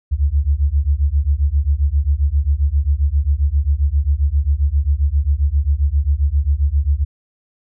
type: beating tone pair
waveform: sine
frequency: 68 / 75.5 Hz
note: C#2 / D2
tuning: -33 / +48 cents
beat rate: 7.5 Hz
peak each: -16 dBFS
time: 0.11-7.05 s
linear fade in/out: 20 ms
effects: none